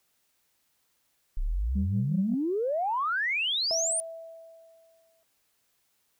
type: exponential sweep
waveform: sine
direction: up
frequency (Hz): 30.19 to 9600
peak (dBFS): -25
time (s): 1.37-4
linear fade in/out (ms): 0
type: tone with tremolo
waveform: sine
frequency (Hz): 196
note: G3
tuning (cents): 0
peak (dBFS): -25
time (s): 1.75-2.35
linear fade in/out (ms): 10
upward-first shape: sine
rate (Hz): 5.4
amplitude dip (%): 80
type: tone with exponential decay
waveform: sine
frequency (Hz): 657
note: E5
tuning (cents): -6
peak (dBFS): -27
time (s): 3.71-5.23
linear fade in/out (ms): 0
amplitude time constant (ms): 330
effects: tanh soft clip ceiling -16 dBFS + white hiss -72 dBFS RMS until 6.19 s